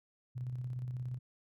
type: tone with tremolo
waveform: sine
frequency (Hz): 125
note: B2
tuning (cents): +21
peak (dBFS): -35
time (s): 0.35-1.19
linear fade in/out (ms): 20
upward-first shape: square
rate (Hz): 17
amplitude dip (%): 35
effects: none

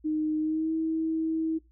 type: tone with pitch glide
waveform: sine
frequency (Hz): 308.8 to 321.2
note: D#4 to E4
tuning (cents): -13 to -45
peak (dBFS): -25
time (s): 0.04-1.59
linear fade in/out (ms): 20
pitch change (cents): +68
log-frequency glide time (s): 0.39-0.72
effects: noise-tail reverb RT60 0.2 s tail -21 dB re dry + added 58 Hz sine -57 dBFS peak until 1.71 s

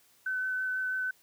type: tone with vibrato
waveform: sine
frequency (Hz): 1516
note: F#6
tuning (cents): +42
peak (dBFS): -29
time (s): 0.26-1.11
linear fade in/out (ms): 5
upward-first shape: sine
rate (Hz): 6.1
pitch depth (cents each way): 10
effects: white hiss -64 dBFS RMS until 1.22 s + high-pass 60 Hz 12 dB/octave

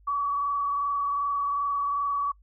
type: tone with frequency modulation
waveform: sine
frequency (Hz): 1137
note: C#6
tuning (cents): +44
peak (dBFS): -24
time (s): 0.07-2.32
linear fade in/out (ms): 10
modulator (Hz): 22.6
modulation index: 0.84
effects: noise-tail reverb RT60 0.1 s tail -24 dB re dry + added 50 Hz sine -54 dBFS peak until 2.42 s

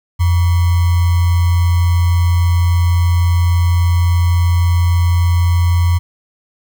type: tone with sample-and-hold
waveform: sine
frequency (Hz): 86.8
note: F2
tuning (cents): -10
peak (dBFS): -9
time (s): 0.19-5.99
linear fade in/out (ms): 20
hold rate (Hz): 1050
effects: none

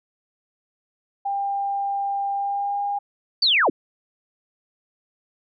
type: tone with pitch glide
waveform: sine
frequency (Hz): 797 to 809.1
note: G5 to G#5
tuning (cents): +28 to -45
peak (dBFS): -22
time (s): 1.25-2.99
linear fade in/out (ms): 10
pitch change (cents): +27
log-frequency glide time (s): 2.33-2.81
type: linear sweep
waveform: sine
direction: down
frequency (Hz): 4699 to 196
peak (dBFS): -15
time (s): 3.42-3.7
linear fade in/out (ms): 5
effects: none

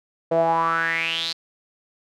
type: tone with band-pass filter sweep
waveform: sawtooth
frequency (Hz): 164.81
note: E3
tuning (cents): 0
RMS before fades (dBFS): -22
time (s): 0.31-1.33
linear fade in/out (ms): 10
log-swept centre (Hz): 560 to 4400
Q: 7.2
effects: none

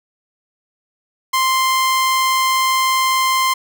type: tone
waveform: sawtooth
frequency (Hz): 1046.5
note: C6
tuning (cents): 0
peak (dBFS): -10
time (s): 1.33-3.54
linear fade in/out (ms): 10
effects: none

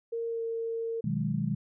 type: tone with pitch glide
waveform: sine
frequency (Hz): 461.7 to 456.7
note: A#4 to A#4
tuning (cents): -17 to -36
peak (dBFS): -30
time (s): 0.12-1.01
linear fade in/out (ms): 10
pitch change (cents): -19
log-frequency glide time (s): 0.28-0.42
type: chord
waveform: sine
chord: G# minor seventh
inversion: first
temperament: equal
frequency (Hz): 123.47 / 155.56 / 185 / 207.7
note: B2 / D#3 / F#3 / G#3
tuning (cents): 0 / 0 / 0 / 0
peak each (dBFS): -34 / -31 / -35 / -32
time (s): 1.04-1.55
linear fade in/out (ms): 5
effects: none

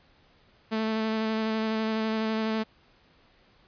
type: tone with vibrato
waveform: sawtooth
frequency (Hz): 220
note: A3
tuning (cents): 0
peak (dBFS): -22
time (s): 0.71-2.64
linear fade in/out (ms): 20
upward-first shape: square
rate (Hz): 12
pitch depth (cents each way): 11
effects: pink hiss -61 dBFS RMS until 3.67 s + resampled to 11025 Hz

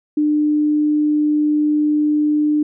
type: tone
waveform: sine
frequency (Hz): 299.9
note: D4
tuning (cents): +36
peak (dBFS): -13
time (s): 0.17-2.63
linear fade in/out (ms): 5
effects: none

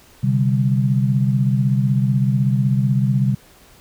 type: chord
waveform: sine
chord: C suspended second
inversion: none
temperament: equal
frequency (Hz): 130.81 / 146.83 / 196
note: C3 / D3 / G3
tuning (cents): 0 / 0 / 0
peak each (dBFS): -16 / -22 / -20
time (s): 0.23-3.35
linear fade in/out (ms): 10
effects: pink hiss -49 dBFS RMS until 3.8 s

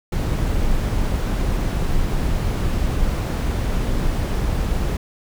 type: noise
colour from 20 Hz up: brown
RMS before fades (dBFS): -20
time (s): 0.12-4.97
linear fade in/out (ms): 5
effects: none

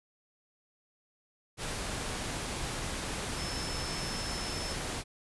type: tone in noise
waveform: sine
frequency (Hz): 5274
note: E8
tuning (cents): 0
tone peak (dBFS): -40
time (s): 3.36-4.77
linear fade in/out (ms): 50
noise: pink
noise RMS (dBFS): -36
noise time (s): 1.57-5.04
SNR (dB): -7
effects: resampled to 24000 Hz

